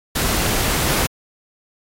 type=noise; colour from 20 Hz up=pink; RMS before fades=-19 dBFS; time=0.15-1.07 s; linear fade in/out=10 ms; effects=AAC 48 kbps